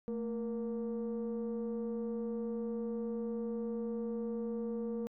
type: tone pair together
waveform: sine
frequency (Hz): 222.9 / 470.8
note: A3 / A#4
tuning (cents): +23 / +17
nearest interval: octave + minor second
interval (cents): 1294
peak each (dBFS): -35 / -36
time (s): 0.08-5.07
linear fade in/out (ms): 0
effects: tanh soft clip ceiling -31 dBFS